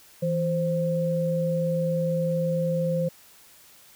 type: tone pair together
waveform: sine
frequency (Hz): 164.81 / 523.2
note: E3 / C5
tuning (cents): 0 / 0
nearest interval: octave + minor sixth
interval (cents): 2000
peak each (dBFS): -25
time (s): 0.22-3.09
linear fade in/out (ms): 10
effects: white hiss -53 dBFS RMS until 3.95 s